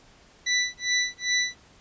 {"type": "tone with tremolo", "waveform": "20% pulse", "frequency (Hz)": 1978, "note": "B6", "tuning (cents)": 2, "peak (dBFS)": -15, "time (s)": [0.46, 1.57], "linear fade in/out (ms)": 10, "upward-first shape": "sine", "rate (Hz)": 2.5, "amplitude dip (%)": 100, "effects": ["pink hiss -55 dBFS RMS until 1.8 s", "resampled to 16000 Hz"]}